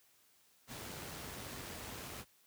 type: noise with amplitude modulation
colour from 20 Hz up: pink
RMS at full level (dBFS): -45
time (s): 0.67-2.25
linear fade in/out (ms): 50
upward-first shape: sine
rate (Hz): 94.3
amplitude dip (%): 25
effects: white hiss -69 dBFS RMS until 2.46 s + high-pass 60 Hz 12 dB/octave